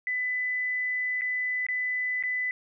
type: tone with dropouts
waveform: sine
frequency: 2000 Hz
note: B6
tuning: 21 cents sharp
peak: -26 dBFS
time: 0.07-2.51 s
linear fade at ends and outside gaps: 1 ms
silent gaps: 1.211-1.218 / 1.666-1.686 / 2.226-2.236 s
effects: none